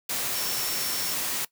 sine tone in noise, 5450 Hz, F8, 43 cents flat, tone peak -34 dBFS, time 0.35-1.14 s, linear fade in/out 5 ms, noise white, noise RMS -29 dBFS, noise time 0.09-1.45 s, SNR -8 dB, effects noise-tail reverb RT60 0.1 s tail -19 dB re dry + high-pass 100 Hz 12 dB/octave

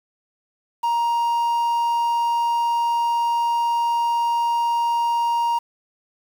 triangle tone with quantisation, 939 Hz, A#5, 12 cents sharp, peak -16 dBFS, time 0.83-5.59 s, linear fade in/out 10 ms, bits 7, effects none

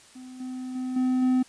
triangle tone with level steps, 255.4 Hz, C4, 42 cents flat, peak -38 / -30 / -26 / -19 / -17 dBFS, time 0.15-1.43 s, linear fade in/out 10 ms, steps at 0.4 / 0.75 / 0.96 / 1.22 s, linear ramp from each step 5 ms, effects white hiss -53 dBFS RMS until 1.48 s + resampled to 22050 Hz

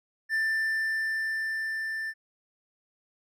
triangle tone with level ramp, 1777 Hz, A6, 17 cents sharp, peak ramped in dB -22 to -29 dBFS, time 0.29-2.14 s, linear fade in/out 50 ms, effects none

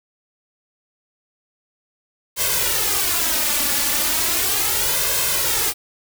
white noise with flanger, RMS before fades -20 dBFS, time 2.36-5.74 s, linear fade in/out 50 ms, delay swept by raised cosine 1.9 to 3.5 ms, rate 0.36 Hz, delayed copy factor +0.8, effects none

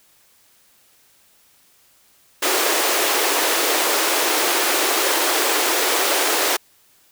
pink high-pass noise, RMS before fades -19 dBFS, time 2.42-6.57 s, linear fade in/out 10 ms, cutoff 320 Hz, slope 48 dB/octave, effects white hiss -56 dBFS RMS until 7.11 s

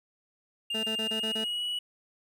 triangle tone with pitch glide, 2810 to 2933 Hz, F7 to F#7, +10 to -16 cents, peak -28 dBFS, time 0.7-1.79 s, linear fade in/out 5 ms, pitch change +74 cents, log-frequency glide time 1.01-1.67 s
20% pulse tone bursts, 220 Hz, A3, in tune, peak -28 dBFS, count 6, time 0.74-1.445 s, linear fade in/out 10 ms, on 95 ms, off 27 ms
effects none

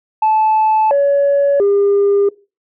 sine tone with pitch steps, 870 / 564 / 402.1 Hz, A5 / C#5 / G4, -20 / +30 / +44 cents, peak -8 dBFS, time 0.22-2.29 s, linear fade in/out 5 ms, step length 690 ms, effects noise-tail reverb RT60 0.3 s tail -21 dB re dry + tanh soft clip ceiling -7 dBFS

